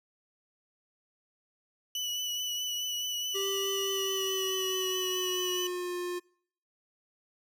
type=tone with vibrato; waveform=30% pulse; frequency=2960 Hz; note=F#7; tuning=in tune; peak=-29 dBFS; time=1.95-5.67 s; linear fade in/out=2 ms; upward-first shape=triangle; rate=4.7 Hz; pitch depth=30 cents each way
type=tone with pitch glide; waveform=square; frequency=392 to 355.3 Hz; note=G4 to F4; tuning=0 to +30 cents; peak=-33 dBFS; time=3.34-6.2 s; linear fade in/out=20 ms; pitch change=-170 cents; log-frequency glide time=3.8-5.96 s
effects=noise-tail reverb RT60 0.6 s tail -25 dB re dry